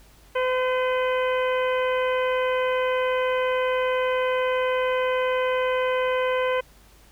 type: harmonic tone with a mistuned harmonic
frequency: 510 Hz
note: C5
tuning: 44 cents flat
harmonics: 1 / 2 / 3 / 4 / 5 / 6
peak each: -22 / -28 / -32 / -34 / -36 / -38 dBFS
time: 0.35-6.61 s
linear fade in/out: 10 ms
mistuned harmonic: 5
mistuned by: -30 cents
effects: added 50 Hz sine -53 dBFS peak until 7.11 s + pink hiss -55 dBFS RMS until 7.11 s